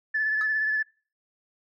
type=tone with vibrato; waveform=sine; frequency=1736 Hz; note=A6; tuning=24 cents flat; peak=-22 dBFS; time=0.14-0.83 s; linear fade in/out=10 ms; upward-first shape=triangle; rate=17 Hz; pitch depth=32 cents each way
type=tone with exponential decay; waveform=triangle; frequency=1289 Hz; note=E6; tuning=39 cents flat; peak=-26 dBFS; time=0.41-0.51 s; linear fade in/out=1 ms; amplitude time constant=20 ms
effects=noise-tail reverb RT60 0.4 s tail -24 dB re dry + tanh soft clip ceiling -16 dBFS